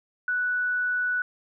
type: tone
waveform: sine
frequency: 1480 Hz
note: F#6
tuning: in tune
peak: -23 dBFS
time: 0.28-1.22 s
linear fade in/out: 2 ms
effects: none